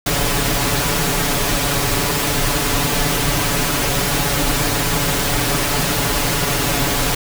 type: noise with comb filter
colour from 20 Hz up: pink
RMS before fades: -18 dBFS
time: 0.06-7.15 s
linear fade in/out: 5 ms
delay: 7 ms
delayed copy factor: +0.95
effects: none